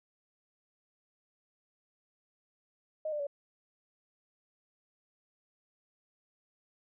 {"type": "tone with pitch steps", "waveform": "sine", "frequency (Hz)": [622.3, 594.9, 568.7], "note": ["D#5", "D5", "C#5"], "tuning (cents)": [0, 22, 44], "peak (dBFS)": -32, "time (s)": [3.05, 3.269], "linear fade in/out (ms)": 5, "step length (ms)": 73, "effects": []}